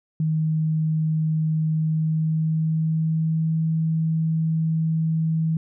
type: tone with pitch glide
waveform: sine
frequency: 157.4 to 160.71 Hz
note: D#3 to E3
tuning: +20 to -44 cents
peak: -19 dBFS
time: 0.2-5.57 s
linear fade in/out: 2 ms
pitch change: +36 cents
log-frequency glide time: 1.71-3.63 s
effects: none